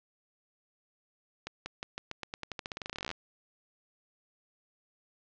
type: accelerating click train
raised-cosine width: 0.2 ms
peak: -19 dBFS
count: 27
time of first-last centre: 1.47-3.114 s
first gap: 190 ms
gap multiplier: 0.89
effects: low-pass 5000 Hz 12 dB/octave